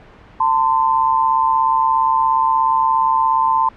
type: tone pair together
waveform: sine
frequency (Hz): 896 / 1033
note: A5 / C6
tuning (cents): +31 / -22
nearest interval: major second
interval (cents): 247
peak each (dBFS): -15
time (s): 0.4-3.69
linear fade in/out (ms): 5
effects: pink hiss -43 dBFS RMS until 3.76 s + low-pass 2000 Hz 12 dB/octave